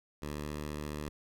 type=tone with pitch glide; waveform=10% pulse; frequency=74.1 to 74.7 Hz; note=D2 to D2; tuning=+16 to +30 cents; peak=-29 dBFS; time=0.22-1.09 s; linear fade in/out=5 ms; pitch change=+14 cents; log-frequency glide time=0.33-0.55 s; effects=none